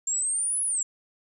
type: exponential two-way sweep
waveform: sine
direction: up then down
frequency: 7350 to 10520 to 7350 Hz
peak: -23 dBFS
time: 0.07-0.83 s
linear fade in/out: 5 ms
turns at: 0.64 s
effects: tanh soft clip ceiling -20 dBFS